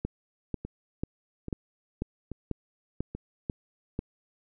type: two click trains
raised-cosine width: 3 ms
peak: -23 / -17 dBFS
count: 4 / 9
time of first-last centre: 0.65-3.15 / 0.05-3.991 s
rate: 1.2 / 2.03 Hz
effects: none

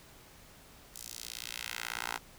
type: tone with high-pass filter sweep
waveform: 10% pulse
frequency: 58.27 Hz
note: A#1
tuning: in tune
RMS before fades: -41 dBFS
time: 0.94-2.18 s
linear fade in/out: 10 ms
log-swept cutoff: 7300 to 970 Hz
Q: 1.1
effects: pink hiss -56 dBFS RMS until 2.38 s

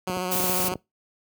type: tone with vibrato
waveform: 10% pulse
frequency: 182.7 Hz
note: F#3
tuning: 22 cents flat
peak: -18 dBFS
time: 0.07-0.74 s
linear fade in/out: 2 ms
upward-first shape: triangle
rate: 14 Hz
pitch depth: 32 cents each way
type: clicks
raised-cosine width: 2 ms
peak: -19 dBFS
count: 11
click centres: 0.098 / 0.17 / 0.356 / 0.401 / 0.442 / 0.497 / 0.599 / 0.644 / 0.682 / 0.719 / 0.756 s
type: noise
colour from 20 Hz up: blue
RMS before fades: -26 dBFS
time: 0.31-0.69 s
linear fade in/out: 10 ms
effects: noise-tail reverb RT60 0.2 s tail -23 dB re dry + high-pass 80 Hz 12 dB/octave

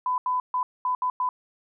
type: tone bursts at uneven times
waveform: sine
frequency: 1003 Hz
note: B5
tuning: 26 cents sharp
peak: -22 dBFS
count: 6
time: 0.06-0.18 / 0.26-0.4 / 0.54-0.63 / 0.85-0.95 / 1.02-1.1 / 1.2-1.29 s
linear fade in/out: 2 ms
effects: none

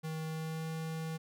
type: tone with pitch glide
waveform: square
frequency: 158.7 to 160.64 Hz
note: D#3 to E3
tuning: +35 to -44 cents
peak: -37 dBFS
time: 0.03-1.18 s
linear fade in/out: 20 ms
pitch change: +21 cents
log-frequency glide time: 0.27-0.68 s
effects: none

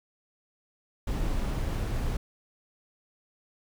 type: noise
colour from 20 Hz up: brown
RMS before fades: -29 dBFS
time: 1.07-2.17 s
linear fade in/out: 5 ms
effects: none

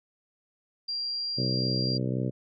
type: tone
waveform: sine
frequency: 4757 Hz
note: D8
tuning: 21 cents sharp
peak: -29 dBFS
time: 0.88-1.98 s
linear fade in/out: 10 ms
type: harmonic tone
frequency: 63.8 Hz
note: C2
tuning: 43 cents flat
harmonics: 2 / 3 / 4 / 5 / 6 / 7 / 8 / 9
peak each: -29 / -33 / -35 / -37 / -39 / -40 / -41 / -42 dBFS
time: 1.37-2.31 s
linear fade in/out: 20 ms
effects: none

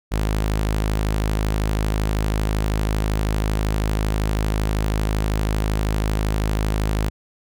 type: tone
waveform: sawtooth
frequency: 52.7 Hz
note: G#1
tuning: 26 cents sharp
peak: -15 dBFS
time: 0.11-7.1 s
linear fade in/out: 20 ms
effects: none

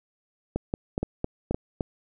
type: clicks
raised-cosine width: 2 ms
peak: -13 dBFS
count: 8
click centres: 0.56 / 0.739 / 0.979 / 1.03 / 1.244 / 1.51 / 1.545 / 1.808 s
effects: none

